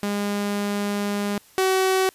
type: tone pair in turn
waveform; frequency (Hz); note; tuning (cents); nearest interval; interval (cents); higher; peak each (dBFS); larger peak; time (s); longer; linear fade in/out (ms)
sawtooth; 203.8 / 378.1; G#3 / F#4; -32 / +38; major seventh; 1070; second; -19 / -14; second; 0.03-1.38 / 1.58-2.09; first; 0
effects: white hiss -53 dBFS RMS until 2.14 s + resampled to 32000 Hz